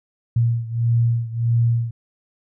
sine beating tone pair, 116.54 / 118.14 Hz, A#2 / A#2, 0 / +24 cents, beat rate 1.6 Hz, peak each -18 / -21 dBFS, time 0.36-1.91 s, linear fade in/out 5 ms, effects none

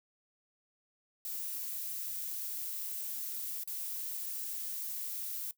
violet noise with dropouts, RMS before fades -39 dBFS, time 1.25-5.51 s, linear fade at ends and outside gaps 1 ms, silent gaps 3.636-3.675 s, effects noise-tail reverb RT60 0.1 s tail -18 dB re dry

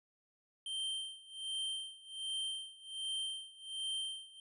square tone with tremolo, 3136 Hz, G7, in tune, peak -36 dBFS, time 0.66-4.4 s, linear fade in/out 2 ms, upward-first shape sine, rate 1.3 Hz, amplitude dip 90%, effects resampled to 24000 Hz

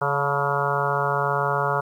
harmonic tone with a mistuned harmonic, 141.3 Hz, C#3, 34 cents sharp, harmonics 1 / 3 / 4 / 5 / 6 / 7 / 8 / 9 / 10, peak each -29 / -29 / -29 / -29 / -29 / -29 / -29 / -29 / -29 dBFS, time 0.01-1.81 s, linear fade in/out 10 ms, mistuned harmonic 6, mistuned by +70 cents, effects 9-bit

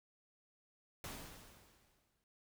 pink noise with exponential decay, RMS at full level -45 dBFS, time 1.04-2.24 s, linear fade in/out 1 ms, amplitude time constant 260 ms, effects none

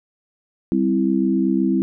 sine chord, C major, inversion second, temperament equal, 196 / 261.6 / 329.6 Hz, G3 / C4 / E4, 0 / 0 / 0 cents, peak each -20 dBFS, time 0.72-1.82 s, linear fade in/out 0 ms, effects none

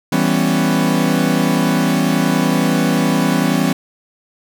40% pulse chord, C# half-diminished seventh, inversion first, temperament equal, 164.81 / 196 / 246.9 / 277.2 Hz, E3 / G3 / B3 / C#4, 0 / 0 / 0 / 0 cents, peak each -18 dBFS, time 0.12-3.73 s, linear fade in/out 5 ms, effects none

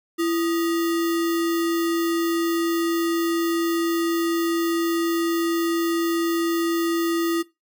sine tone with sample-and-hold, 335.4 Hz, E4, 30 cents sharp, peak -19 dBFS, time 0.18-7.43 s, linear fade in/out 20 ms, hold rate 1575 Hz, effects noise-tail reverb RT60 0.2 s tail -18 dB re dry

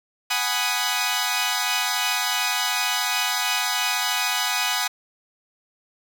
10% pulse chord, G# minor seventh, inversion third, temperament equal, 740 / 830.6 / 987.8 / 1244.5 Hz, F#5 / G#5 / B5 / D#6, 0 / 0 / 0 / 0 cents, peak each -19 dBFS, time 0.3-4.88 s, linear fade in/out 10 ms, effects none

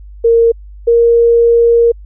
sine tone pair in turn, 462.2 / 467.8 Hz, A#4 / A#4, -15 / +6 cents, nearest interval unison, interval 21 cents, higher second, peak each -5 dBFS, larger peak neither, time 0.24-0.52 / 0.87-1.92 s, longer second, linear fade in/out 10 ms, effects added 50 Hz sine -30 dBFS peak until 2.05 s

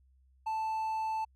triangle tone, 880 Hz, A5, in tune, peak -29 dBFS, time 0.46-1.25 s, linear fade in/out 10 ms, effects added 65 Hz sine -62 dBFS peak until 1.35 s

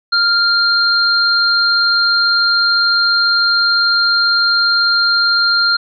sine tone pair together, 1396.9 / 4191 Hz, F6 / C8, 0 / +2 cents, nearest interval octave + perfect fifth, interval 1902 cents, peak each -13 dBFS, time 0.12-5.77 s, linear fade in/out 10 ms, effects none

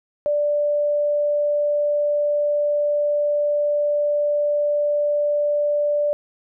sine tone, 587.3 Hz, D5, in tune, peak -17 dBFS, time 0.26-6.13 s, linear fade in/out 0 ms, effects none

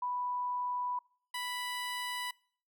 sine / 15% pulse tone pair in turn, 987.8 / 987.8 Hz, B5 / B5, 0 / 0 cents, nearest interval unison, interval 0 cents, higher neither, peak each -32 / -29 dBFS, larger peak second, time 0.02-0.99 / 1.34-2.31 s, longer neither, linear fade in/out 5 ms, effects noise-tail reverb RT60 0.5 s tail -24 dB re dry

